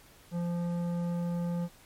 triangle tone with tanh clipping, 173 Hz, F3, 16 cents flat, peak -31 dBFS, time 0.31-1.69 s, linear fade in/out 50 ms, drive 16 dB, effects pink hiss -57 dBFS RMS until 1.85 s + MP3 64 kbps

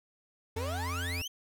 30% pulse exponential sweep, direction up, 423.4 to 3232 Hz, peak -33 dBFS, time 0.56-1.28 s, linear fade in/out 10 ms
square tone, 87.31 Hz, F2, in tune, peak -35 dBFS, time 0.56-1.22 s, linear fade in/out 5 ms
effects none

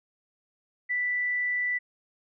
sine tone, 1975.5 Hz, B6, in tune, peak -25 dBFS, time 0.89-1.79 s, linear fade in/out 20 ms, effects none

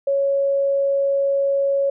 sine tone, 554.4 Hz, C#5, in tune, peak -16 dBFS, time 0.07-1.9 s, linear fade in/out 5 ms, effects none

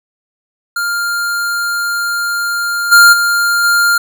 square tone with level steps, 1401 Hz, F6, 5 cents sharp, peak -15 / -3 / -11 / -9 dBFS, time 0.76-3.98 s, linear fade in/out 5 ms, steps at 2.91 / 3.12 / 3.63 s, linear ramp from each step 20 ms, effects none

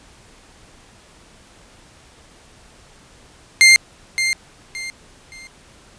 sawtooth tone with echo, 2103 Hz, C7, 8 cents sharp, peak -3 dBFS, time 3.61-3.76 s, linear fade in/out 0 ms, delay 570 ms, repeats 3, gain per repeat -10 dB, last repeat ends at 5.47 s, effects pink hiss -48 dBFS RMS until 5.98 s + resampled to 22050 Hz

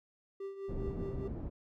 triangle tone with tremolo, 392 Hz, G4, in tune, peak -35 dBFS, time 0.4-1.28 s, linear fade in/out 5 ms, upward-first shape triangle, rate 4.9 Hz, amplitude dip 70%
pink low-pass noise, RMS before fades -39 dBFS, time 0.68-1.5 s, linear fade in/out 20 ms, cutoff 340 Hz, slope 12 dB/octave
effects none

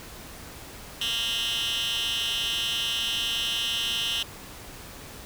10% pulse tone with high-pass filter, 231.5 Hz, A#3, 12 cents flat, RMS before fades -28 dBFS, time 1.01-4.23 s, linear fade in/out 5 ms, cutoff 2900 Hz, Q 5.9, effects pink hiss -43 dBFS RMS until 5.25 s

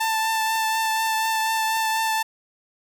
sawtooth tone with vibrato, 886 Hz, A5, 12 cents sharp, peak -17 dBFS, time 0-2.23 s, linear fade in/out 10 ms, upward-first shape triangle, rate 4.1 Hz, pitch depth 16 cents each way, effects none

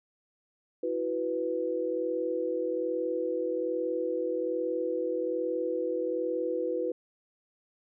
sine chord, E suspended second, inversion none, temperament just, 329.6 / 370.8 / 494.4 Hz, E4 / F#4 / B4, 0 / +4 / +2 cents, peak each -34 / -34 / -30 dBFS, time 0.83-6.92 s, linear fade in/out 5 ms, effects none

